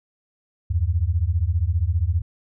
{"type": "beating tone pair", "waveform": "sine", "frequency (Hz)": [77.78, 92.78], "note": ["D#2", "F#2"], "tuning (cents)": [0, 5], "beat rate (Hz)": 15, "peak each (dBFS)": -21, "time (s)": [0.7, 2.22], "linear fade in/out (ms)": 10, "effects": []}